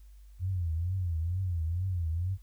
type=tone with vibrato; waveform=sine; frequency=87.2 Hz; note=F2; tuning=2 cents flat; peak=-28 dBFS; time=0.39-2.38 s; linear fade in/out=50 ms; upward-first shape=triangle; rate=2.2 Hz; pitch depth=180 cents each way; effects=added 50 Hz sine -49 dBFS peak until 2.42 s + white hiss -70 dBFS RMS until 2.42 s